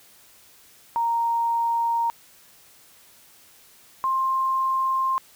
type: tone pair in turn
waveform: sine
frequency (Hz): 930 / 1056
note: A#5 / C6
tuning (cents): -4 / +16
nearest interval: major second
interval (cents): 220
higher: second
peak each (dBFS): -20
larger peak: neither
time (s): 0.96-2.1 / 4.04-5.18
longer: neither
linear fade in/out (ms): 0
effects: white hiss -53 dBFS RMS until 5.35 s